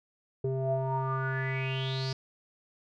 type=tone with low-pass filter sweep; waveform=square; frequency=132.4 Hz; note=C3; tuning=21 cents sharp; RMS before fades=-31 dBFS; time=0.44-2.13 s; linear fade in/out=5 ms; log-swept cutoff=450 to 5000 Hz; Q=8.8; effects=none